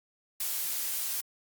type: noise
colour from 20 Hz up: blue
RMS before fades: -32 dBFS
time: 0.4-1.21 s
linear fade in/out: 5 ms
effects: Opus 48 kbps